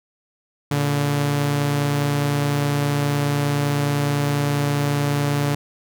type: tone pair together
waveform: sawtooth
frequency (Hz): 114.1 / 143.86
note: A#2 / D3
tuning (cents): -37 / -35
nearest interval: major third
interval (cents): 402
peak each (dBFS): -24 / -15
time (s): 0.71-5.55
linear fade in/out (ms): 5
effects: none